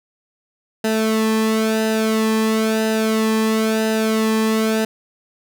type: tone with flanger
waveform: sawtooth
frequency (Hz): 220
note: A3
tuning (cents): 0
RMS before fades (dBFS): -18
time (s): 0.84-4.85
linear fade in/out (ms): 5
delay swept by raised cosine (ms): 0.89 to 1.4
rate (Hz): 0.99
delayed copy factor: -0.7
effects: none